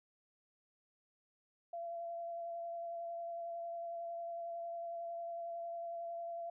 sine tone with vibrato, 680 Hz, F5, 46 cents flat, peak -40 dBFS, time 1.73-6.5 s, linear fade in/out 5 ms, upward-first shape sine, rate 11 Hz, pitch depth 14 cents each way, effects none

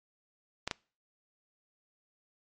clicks, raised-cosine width 0.2 ms, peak -14 dBFS, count 2, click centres 0.676 / 0.712 s, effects noise-tail reverb RT60 0.4 s tail -25 dB re dry + MP3 48 kbps

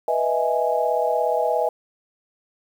sine chord, E major seventh, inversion second, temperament equal with one note detuned, 491.3 / 622.3 / 659.3 / 830.6 Hz, B4 / D#5 / E5 / G#5, -9 / 0 / 0 / 0 cents, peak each -24 dBFS, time 0.08-1.69 s, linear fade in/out 2 ms, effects 8-bit

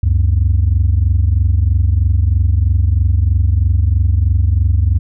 sine tone pair together, 70.49 / 93.6 Hz, C#2 / F#2, +30 / +20 cents, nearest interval perfect fourth, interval 490 cents, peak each -11 dBFS, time 0.03-4.99 s, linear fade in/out 5 ms, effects tanh soft clip ceiling -5 dBFS

